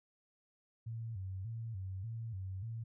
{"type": "tone with vibrato", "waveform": "sine", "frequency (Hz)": 103.83, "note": "G#2", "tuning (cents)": 0, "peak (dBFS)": -39, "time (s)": [0.86, 2.84], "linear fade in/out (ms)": 10, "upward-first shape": "square", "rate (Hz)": 1.7, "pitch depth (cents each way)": 160, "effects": []}